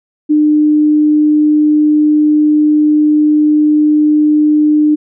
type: tone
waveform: sine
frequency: 301.7 Hz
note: D4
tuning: 47 cents sharp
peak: -6 dBFS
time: 0.29-4.96 s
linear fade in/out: 20 ms
effects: none